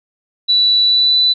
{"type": "tone with pitch glide", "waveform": "sine", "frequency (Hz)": [3951, 3983], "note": ["B7", "B7"], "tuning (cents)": [0, 14], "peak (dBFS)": -9, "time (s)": [0.48, 1.34], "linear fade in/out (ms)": 20, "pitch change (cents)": 14, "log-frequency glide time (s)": [0.85, 1.17], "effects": []}